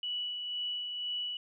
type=tone with tremolo; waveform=sine; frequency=2949 Hz; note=F#7; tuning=6 cents flat; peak=-32 dBFS; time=0.03-1.37 s; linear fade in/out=2 ms; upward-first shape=sine; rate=2 Hz; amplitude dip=35%; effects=none